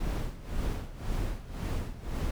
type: noise with tremolo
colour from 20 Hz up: brown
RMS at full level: -30 dBFS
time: 0-2.31 s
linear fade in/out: 5 ms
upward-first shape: sine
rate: 1.9 Hz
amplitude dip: 80%
effects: none